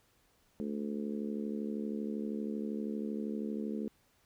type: harmonic tone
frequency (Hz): 72.7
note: D2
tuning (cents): -17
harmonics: 3 / 4 / 5 / 6 / 7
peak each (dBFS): -36 / -42 / -44 / -43 / -50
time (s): 0.6-3.88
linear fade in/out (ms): 0
effects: pink hiss -70 dBFS RMS until 4.25 s